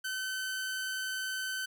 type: tone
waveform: sawtooth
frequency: 1527 Hz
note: G6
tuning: 46 cents flat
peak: -30 dBFS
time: 0.04-1.66 s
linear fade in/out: 10 ms
effects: none